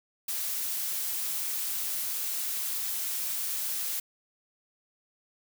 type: noise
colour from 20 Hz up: blue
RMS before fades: -32 dBFS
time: 0.28-4 s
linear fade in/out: 5 ms
effects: none